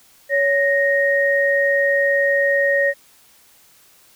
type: tone pair together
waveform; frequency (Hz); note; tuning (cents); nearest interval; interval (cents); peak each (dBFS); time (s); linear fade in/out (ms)
sine; 559.7 / 1864.7; C#5 / A#6; +17 / 0; octave + major sixth; 2083; -17; 0.29-2.94; 50
effects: white hiss -52 dBFS RMS until 4.15 s